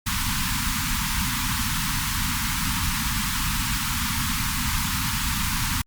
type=band-stop noise; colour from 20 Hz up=pink; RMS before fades=-25 dBFS; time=0.06-5.82 s; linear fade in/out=10 ms; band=270 to 880 Hz; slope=96 dB/octave; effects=Opus 48 kbps